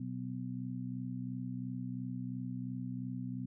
harmonic tone, 62.9 Hz, B1, 32 cents sharp, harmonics 2 / 3 / 4, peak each -41 / -43 / -41 dBFS, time 0-3.46 s, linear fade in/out 5 ms, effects none

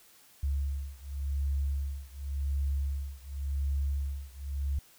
sine beating tone pair, 69.3 / 70.2 Hz, C#2 / C#2, 0 / +22 cents, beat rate 0.9 Hz, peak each -32 / -33 dBFS, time 0.43-4.79 s, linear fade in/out 5 ms, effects white hiss -59 dBFS RMS until 4.98 s

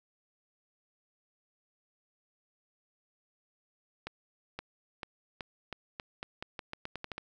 accelerating click train, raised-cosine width 0.3 ms, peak -22 dBFS, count 15, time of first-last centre 4.07-7.18 s, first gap 520 ms, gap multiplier 0.85, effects none

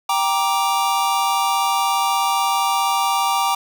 square chord, G minor, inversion none, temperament just, 784 / 940.8 / 1176 Hz, G5 / Bb5 / D6, 0 / +16 / +2 cents, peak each -22 dBFS, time 0.09-3.55 s, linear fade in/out 5 ms, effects none

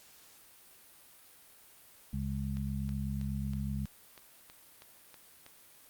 harmonic tone, 68.1 Hz, C#2, 30 cents flat, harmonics 1 / 2 / 3, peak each -37 / -37 / -37 dBFS, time 2.13-3.86 s, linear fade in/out 5 ms
click train, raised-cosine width 0.2 ms, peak -33 dBFS, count 10, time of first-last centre 2.57-5.464 s, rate 3.11 Hz
effects white hiss -58 dBFS RMS until 5.89 s + Opus 48 kbps

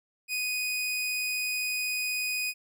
sawtooth tone, 2489 Hz, D#7, in tune, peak -25 dBFS, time 0.28-2.54 s, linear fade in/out 50 ms, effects none

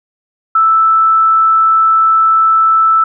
sine tone, 1318.5 Hz, E6, in tune, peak -6 dBFS, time 0.55-3.04 s, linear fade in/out 5 ms, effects none

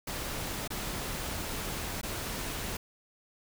pink noise with dropouts, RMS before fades -36 dBFS, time 0.07-2.77 s, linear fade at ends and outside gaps 5 ms, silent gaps 0.677-0.703 / 2.014-2.031 s, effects none

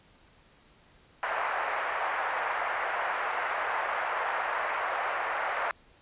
pink band-pass noise, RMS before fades -31 dBFS, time 1.23-5.71 s, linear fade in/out 0 ms, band 650 to 2000 Hz, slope 24 dB/octave, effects pink hiss -60 dBFS RMS until 6.01 s + resampled to 8000 Hz

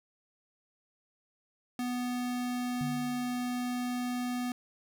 square tone, 246.9 Hz, B3, in tune, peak -32 dBFS, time 1.79-4.52 s, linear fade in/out 2 ms
sine tone with exponential decay, 148.2 Hz, D3, 16 cents sharp, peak -32 dBFS, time 2.81-3.69 s, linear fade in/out 0 ms, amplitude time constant 190 ms
effects none

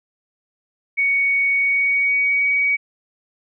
sine tone with pitch glide, 2232 to 2259 Hz, C#7 to C#7, +11 to +32 cents, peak -15 dBFS, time 0.97-2.77 s, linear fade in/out 20 ms, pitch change +21 cents, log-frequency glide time 1.54-2.49 s, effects none

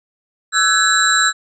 sine tone cluster, 1321 / 1519 / 1682 / 3951 / 7520 Hz, E6 / F#6 / G#6 / B7 / A#8, +3 / +45 / +22 / 0 / +14 cents, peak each -18 dBFS, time 0.52-1.33 s, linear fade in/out 50 ms, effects none

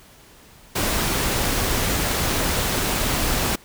pink noise, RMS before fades -22 dBFS, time 0.75-3.56 s, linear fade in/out 10 ms, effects pink hiss -49 dBFS RMS until 3.64 s

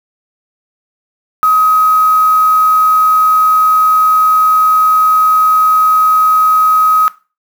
sine tone with quantisation, 1265 Hz, D#6, 28 cents sharp, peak -6 dBFS, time 1.43-7.08 s, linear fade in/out 0 ms, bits 4, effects noise-tail reverb RT60 0.3 s tail -17 dB re dry

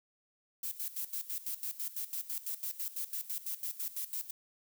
violet noise with tremolo, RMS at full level -37 dBFS, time 0.63-4.31 s, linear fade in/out 5 ms, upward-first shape square, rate 6 Hz, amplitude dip 80%, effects none

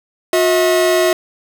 45% pulse tone pair together, 360 / 643 Hz, F#4 / E5, -47 / -43 cents, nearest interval minor seventh, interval 1004 cents, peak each -14 dBFS, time 0.33-1.13 s, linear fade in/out 2 ms, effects 7-bit

